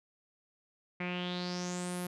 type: tone with low-pass filter sweep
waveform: sawtooth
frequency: 178.7 Hz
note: F3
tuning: 40 cents sharp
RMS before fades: -37 dBFS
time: 1-2.07 s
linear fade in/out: 5 ms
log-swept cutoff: 2200 to 12000 Hz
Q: 5.9
effects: none